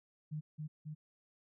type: tone with echo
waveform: sine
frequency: 152.9 Hz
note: D#3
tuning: 30 cents flat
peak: -37 dBFS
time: 0.31-0.41 s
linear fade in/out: 20 ms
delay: 270 ms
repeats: 2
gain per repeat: -2 dB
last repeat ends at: 0.95 s
effects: none

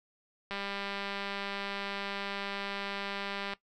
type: click train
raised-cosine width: 0.3 ms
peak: -21 dBFS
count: 603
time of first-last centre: 0.51-3.535 s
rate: 199 Hz
effects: noise-tail reverb RT60 0.1 s tail -17 dB re dry

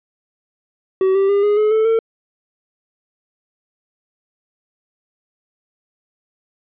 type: tone with pitch steps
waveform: triangle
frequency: 379.7 / 390.8 / 402.3 / 414.1 / 426.2 / 438.7 / 451.5 Hz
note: F#4 / G4 / G4 / G#4 / G#4 / A4 / A4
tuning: +45 / -5 / +45 / -5 / +45 / -5 / +45 cents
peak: -10 dBFS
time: 1.01-1.99 s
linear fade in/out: 2 ms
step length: 140 ms
effects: resampled to 8000 Hz

